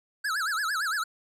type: tone with vibrato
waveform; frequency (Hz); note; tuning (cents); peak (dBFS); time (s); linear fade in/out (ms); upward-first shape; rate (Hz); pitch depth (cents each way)
square; 1480; F#6; 0; -27; 0.24-1.04; 10; sine; 8.8; 260
effects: low-pass 12000 Hz 12 dB/octave